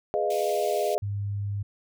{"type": "chord", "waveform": "sine", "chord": "F half-diminished seventh", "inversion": "first", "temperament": "equal with one note detuned", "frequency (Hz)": [415.3, 493.9, 616.2, 698.5], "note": ["Ab4", "Cb5", "Eb5", "F5"], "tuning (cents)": [0, 0, -17, 0], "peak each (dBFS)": [-28, -32, -27, -29], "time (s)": [0.14, 0.98], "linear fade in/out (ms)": 0}
{"type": "high-pass noise", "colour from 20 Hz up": "pink", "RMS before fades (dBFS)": -41, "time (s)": [0.3, 0.95], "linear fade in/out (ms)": 5, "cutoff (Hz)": 2100, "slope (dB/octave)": 96}
{"type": "tone", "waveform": "sine", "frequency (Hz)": 101.2, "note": "G#2", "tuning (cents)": -44, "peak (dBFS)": -27, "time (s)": [1.02, 1.63], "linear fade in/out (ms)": 10}
{"effects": []}